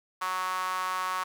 sawtooth tone with high-pass filter, 185 Hz, F#3, in tune, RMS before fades -31 dBFS, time 0.21-1.24 s, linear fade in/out 10 ms, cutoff 1100 Hz, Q 5.1, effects none

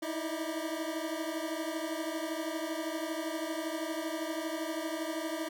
25% pulse tone cluster, 315.6 / 328.2 / 595 Hz, D#4 / E4 / D5, +25 / -8 / +22 cents, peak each -33 / -34 / -39 dBFS, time 0.02-5.49 s, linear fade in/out 10 ms, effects none

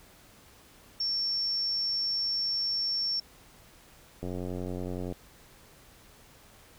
sine tone, 5450 Hz, F8, 43 cents flat, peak -27 dBFS, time 1-3.2 s, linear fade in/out 5 ms
click train, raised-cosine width 2 ms, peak -23 dBFS, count 82, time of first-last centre 4.23-5.124 s, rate 90.6 Hz
effects pink hiss -56 dBFS RMS until 6.78 s

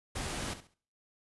pink noise with echo, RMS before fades -37 dBFS, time 0.15-0.54 s, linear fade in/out 10 ms, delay 68 ms, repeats 3, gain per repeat -12 dB, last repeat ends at 0.744 s, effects noise-tail reverb RT60 0.5 s tail -24 dB re dry + resampled to 24000 Hz

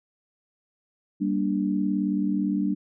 sine chord, G minor, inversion none, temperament equal with one note detuned, 196 / 235.2 / 293.7 Hz, G3 / Bb3 / D4, 0 / +16 / 0 cents, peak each -25 / -30 / -26 dBFS, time 1.2-2.75 s, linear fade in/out 20 ms, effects none

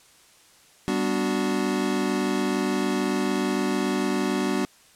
square chord, G major seventh, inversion none, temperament equal, 196 / 246.9 / 293.7 / 370 Hz, G3 / B3 / D4 / F#4, 0 / 0 / 0 / 0 cents, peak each -29 dBFS, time 0.88-4.65 s, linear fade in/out 0 ms, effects white hiss -55 dBFS RMS until 4.95 s + low-pass 10000 Hz 12 dB/octave

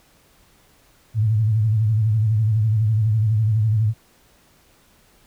sine tone with vibrato, 108.9 Hz, A2, 17 cents flat, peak -15 dBFS, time 1.14-3.94 s, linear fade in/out 50 ms, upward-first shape sine, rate 12 Hz, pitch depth 84 cents each way, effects pink hiss -56 dBFS RMS until 5.26 s

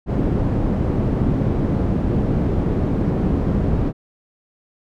white low-pass noise, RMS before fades -19 dBFS, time 0.06-3.93 s, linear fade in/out 50 ms, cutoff 240 Hz, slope 12 dB/octave, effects none

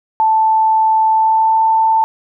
sine tone with pitch glide, 880 to 888.7 Hz, A5 to A5, 0 to +17 cents, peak -9 dBFS, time 0.2-2.04 s, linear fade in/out 0 ms, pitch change +17 cents, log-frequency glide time 1.1-1.61 s, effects none

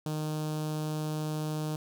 sawtooth tone with notch filter, 153.9 Hz, D#3, 19 cents flat, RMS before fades -33 dBFS, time 0.06-1.76 s, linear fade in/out 2 ms, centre 2000 Hz, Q 0.99, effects none

